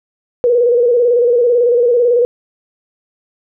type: tone with vibrato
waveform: sine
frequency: 481.4 Hz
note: B4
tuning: 44 cents flat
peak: -8 dBFS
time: 0.44-2.25 s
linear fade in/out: 0 ms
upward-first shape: square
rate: 18 Hz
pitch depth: 48 cents each way
effects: none